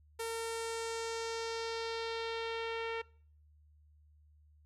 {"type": "tone with low-pass filter sweep", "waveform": "sawtooth", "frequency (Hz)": 455.8, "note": "A#4", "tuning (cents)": -39, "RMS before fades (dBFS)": -38, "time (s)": [0.19, 3.02], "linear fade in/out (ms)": 10, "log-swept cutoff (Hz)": [11000, 2600], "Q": 1.9, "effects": ["noise-tail reverb RT60 0.5 s tail -23 dB re dry", "added 75 Hz sine -61 dBFS peak until 4.65 s"]}